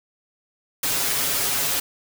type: noise with comb filter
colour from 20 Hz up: white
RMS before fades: -23 dBFS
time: 0.83-1.8 s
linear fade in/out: 5 ms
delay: 7.2 ms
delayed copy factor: +0.7
effects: none